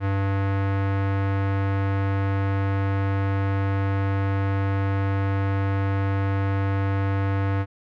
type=tone with low-pass filter; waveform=square; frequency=98 Hz; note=G2; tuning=in tune; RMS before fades=-23 dBFS; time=0-7.66 s; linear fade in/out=50 ms; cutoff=1800 Hz; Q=1.3; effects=none